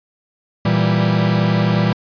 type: chord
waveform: 45% pulse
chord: E diminished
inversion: second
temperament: equal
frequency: 116.54 / 164.81 / 196 Hz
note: Bb2 / E3 / G3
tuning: 0 / 0 / 0 cents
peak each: -18 dBFS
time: 0.65-1.93 s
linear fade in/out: 5 ms
effects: resampled to 11025 Hz